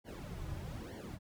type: noise with flanger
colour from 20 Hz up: brown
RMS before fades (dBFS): -44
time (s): 0.04-1.19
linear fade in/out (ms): 50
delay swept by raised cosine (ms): 0.78 to 4.48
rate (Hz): 1.1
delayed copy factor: -1
effects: none